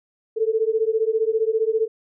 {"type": "beating tone pair", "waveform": "sine", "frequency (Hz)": [436, 451], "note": ["A4", "A4"], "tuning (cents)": [-16, 43], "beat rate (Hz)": 15, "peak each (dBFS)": -21, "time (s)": [0.36, 1.88], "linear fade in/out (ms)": 20, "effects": []}